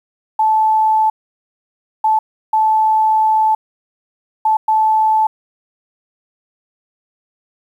sine tone bursts at uneven times, 872 Hz, A5, 16 cents flat, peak -10 dBFS, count 5, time 0.39-1.1 / 2.04-2.19 / 2.53-3.55 / 4.45-4.57 / 4.68-5.27 s, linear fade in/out 5 ms, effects 8-bit

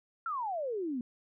sine exponential sweep, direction down, 1391 to 233.1 Hz, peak -32 dBFS, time 0.26-1.01 s, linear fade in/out 2 ms, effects none

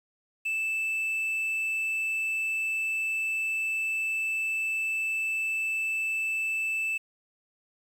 triangle tone with quantisation, 2637 Hz, E7, in tune, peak -25 dBFS, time 0.45-6.98 s, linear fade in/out 10 ms, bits 9, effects none

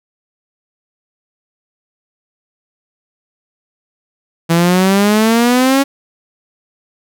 sawtooth exponential sweep, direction up, 164.6 to 279 Hz, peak -5 dBFS, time 4.49-5.84 s, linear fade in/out 20 ms, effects none

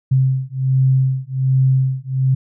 sine beating tone pair, 131.2 / 132.5 Hz, C3 / C3, +5 / +22 cents, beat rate 1.3 Hz, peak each -16 dBFS, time 0.11-2.35 s, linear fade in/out 10 ms, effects none

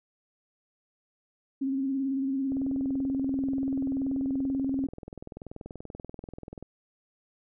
sine tone with vibrato, 269.8 Hz, C#4, 47 cents flat, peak -26 dBFS, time 1.61-4.87 s, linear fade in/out 10 ms, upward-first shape square, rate 18 Hz, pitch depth 32 cents each way
click train, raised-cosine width 2 ms, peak -27 dBFS, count 86, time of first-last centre 2.52-6.626 s, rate 20.7 Hz
effects none

